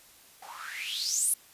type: noise with band-pass filter sweep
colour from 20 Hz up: blue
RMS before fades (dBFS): -32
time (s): 0.42-1.34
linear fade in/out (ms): 5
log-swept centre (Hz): 730 to 11000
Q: 8.6
effects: white hiss -56 dBFS RMS until 1.53 s + resampled to 32000 Hz